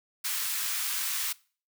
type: high-pass noise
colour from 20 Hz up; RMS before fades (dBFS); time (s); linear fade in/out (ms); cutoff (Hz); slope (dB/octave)
white; -31; 0.24-1.33; 10; 1100; 24
effects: noise-tail reverb RT60 0.4 s tail -22 dB re dry